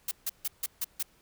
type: noise bursts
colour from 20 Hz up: blue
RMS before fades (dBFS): -31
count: 6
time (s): 0.08-1.028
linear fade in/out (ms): 5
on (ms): 33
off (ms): 150
effects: pink hiss -64 dBFS RMS until 1.21 s